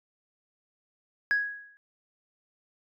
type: tone with exponential decay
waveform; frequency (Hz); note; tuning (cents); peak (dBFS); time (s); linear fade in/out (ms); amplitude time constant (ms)
sine; 1661.2; G#6; 0; -18; 1.31-1.77; 0; 100
effects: tanh soft clip ceiling -19 dBFS